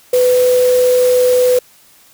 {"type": "tone in noise", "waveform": "sine", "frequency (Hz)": 500, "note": "B4", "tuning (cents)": 21, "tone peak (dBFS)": -8, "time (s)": [0.13, 1.59], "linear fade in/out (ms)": 5, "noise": "white", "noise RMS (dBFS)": -25, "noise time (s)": [0.13, 1.59], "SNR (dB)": 14, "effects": ["white hiss -47 dBFS RMS until 2.13 s"]}